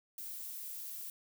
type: noise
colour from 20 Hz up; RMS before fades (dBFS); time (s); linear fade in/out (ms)
violet; -44; 0.18-1.1; 2
effects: none

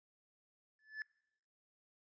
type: tone with exponential growth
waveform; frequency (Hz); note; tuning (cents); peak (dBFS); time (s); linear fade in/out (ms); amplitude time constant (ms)
triangle; 1736; A6; -24; -35; 0.79-1.02; 1; 48
effects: noise-tail reverb RT60 0.9 s tail -24 dB re dry + resampled to 16000 Hz

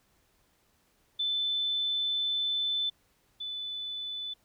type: tone pair in turn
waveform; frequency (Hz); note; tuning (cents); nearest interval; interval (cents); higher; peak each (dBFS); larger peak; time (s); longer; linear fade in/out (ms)
sine; 3520 / 3494; A7 / A7; 0 / -13; unison; 13; first; -27 / -34; first; 1.19-2.9 / 3.4-4.34; first; 10
effects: pink hiss -69 dBFS RMS until 4.44 s

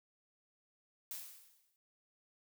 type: noise with exponential decay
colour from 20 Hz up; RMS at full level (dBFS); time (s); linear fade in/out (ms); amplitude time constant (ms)
blue; -42; 1.11-1.76; 1; 140
effects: noise-tail reverb RT60 0.2 s tail -23 dB re dry

